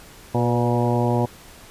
harmonic tone with a mistuned harmonic, 120 Hz, B2, 49 cents flat, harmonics 1 / 2 / 3 / 4 / 5 / 6 / 7 / 8, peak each -21 / -24 / -26 / -27 / -28 / -29 / -29 / -30 dBFS, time 0.34-1.26 s, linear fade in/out 10 ms, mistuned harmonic 4, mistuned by +38 cents, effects pink hiss -45 dBFS RMS until 1.7 s + resampled to 32000 Hz

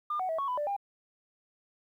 sine tone with pitch steps, 1204 / 744 / 647 / 1108 / 997 / 590 / 802 Hz, D6 / F#5 / E5 / C#6 / B5 / D5 / G5, +43 / +9 / -32 / -1 / +16 / +8 / +39 cents, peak -28 dBFS, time 0.1-0.765 s, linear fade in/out 5 ms, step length 95 ms, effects tanh soft clip ceiling -25 dBFS + 11-bit

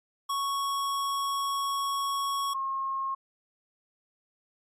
square / sine tone pair in turn, 1108.7 / 1077.1 Hz, C#6 / C6, 0 / +50 cents, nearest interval minor second, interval 50 cents, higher first, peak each -28 / -28 dBFS, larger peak neither, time 0.29-2.54 / 2.54-3.15 s, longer first, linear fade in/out 10 ms, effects MP3 64 kbps

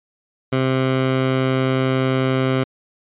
15% pulse tone, 131.2 Hz, C3, 5 cents sharp, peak -10 dBFS, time 0.52-2.64 s, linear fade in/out 10 ms, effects resampled to 8000 Hz

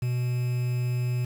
triangle tone with quantisation, 123.47 Hz, B2, in tune, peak -22 dBFS, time 0.02-1.25 s, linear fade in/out 5 ms, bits 7, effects none

